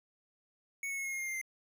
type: tone with pitch steps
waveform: square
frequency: 2218 / 2199 / 2180 / 2161 / 2142 / 2124 / 2106 / 2087 Hz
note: C#7 / C#7 / C#7 / C#7 / C7 / C7 / C7 / C7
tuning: 0 / -14 / -29 / -45 / +40 / +25 / +11 / -5 cents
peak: -36 dBFS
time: 0.83-1.414 s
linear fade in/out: 2 ms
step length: 73 ms
effects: none